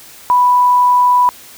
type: tone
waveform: sine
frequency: 987.8 Hz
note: B5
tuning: in tune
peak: -7 dBFS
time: 0.3-1.29 s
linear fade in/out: 0 ms
effects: white hiss -38 dBFS RMS until 1.57 s